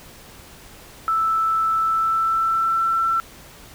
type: tone with pitch glide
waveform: sine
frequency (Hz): 1318.5 to 1341.5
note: E6 to E6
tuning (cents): 0 to +30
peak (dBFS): -17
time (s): 1.08-3.2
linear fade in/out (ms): 0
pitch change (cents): +30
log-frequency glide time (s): 1.83-2.87
effects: pink hiss -44 dBFS RMS until 3.74 s